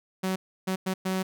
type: tone bursts at uneven times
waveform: sawtooth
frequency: 188 Hz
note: F#3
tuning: 28 cents sharp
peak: -22 dBFS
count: 4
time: 0.23-0.36 / 0.67-0.76 / 0.86-0.94 / 1.05-1.23 s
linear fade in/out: 10 ms
effects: none